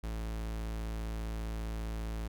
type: tone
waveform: 45% pulse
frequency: 55 Hz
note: A1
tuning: in tune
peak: -35 dBFS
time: 0.03-2.28 s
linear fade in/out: 10 ms
effects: none